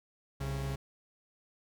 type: tone pair together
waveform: 45% pulse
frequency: 65.41 / 137.17 Hz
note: C2 / C#3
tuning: 0 / -18 cents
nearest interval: octave + minor second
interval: 1282 cents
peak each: -38 / -35 dBFS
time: 0.4-0.76 s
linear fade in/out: 10 ms
effects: none